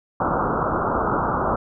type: low-pass noise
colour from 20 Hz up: white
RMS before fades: -22 dBFS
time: 0.2-1.56 s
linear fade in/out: 5 ms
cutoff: 1400 Hz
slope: 96 dB/octave
effects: none